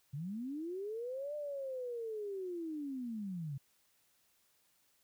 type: linear two-way sweep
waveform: sine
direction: up then down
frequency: 130.9 to 600 to 130.9 Hz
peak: -38 dBFS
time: 0.13-3.58 s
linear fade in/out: 10 ms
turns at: 1.35 s
effects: white hiss -73 dBFS RMS until 5.03 s